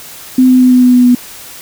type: tone with pitch steps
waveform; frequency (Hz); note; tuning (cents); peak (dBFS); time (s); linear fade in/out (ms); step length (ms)
sine; 256.3 / 254.5 / 252.8 / 251 / 249.3 / 247.6 / 245.9; C4 / C4 / B3 / B3 / B3 / B3 / B3; -36 / -48 / +41 / +28 / +16 / +5 / -7; -3; 0.38-1.15; 5; 110
effects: white hiss -31 dBFS RMS until 1.61 s